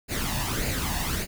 pink noise with flanger, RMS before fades -28 dBFS, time 0.08-1.27 s, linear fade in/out 50 ms, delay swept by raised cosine 0.43 to 1.13 ms, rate 1.7 Hz, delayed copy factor +0.6, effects none

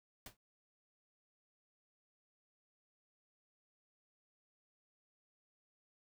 pink noise with exponential decay, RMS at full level -45 dBFS, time 0.26-0.37 s, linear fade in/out 2 ms, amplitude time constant 22 ms, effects none

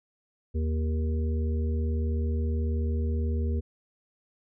harmonic tone, 78.5 Hz, D#2, 16 cents sharp, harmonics 1 / 3 / 5 / 6, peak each -25 / -35 / -39 / -41 dBFS, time 0.54-3.61 s, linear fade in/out 20 ms, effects none

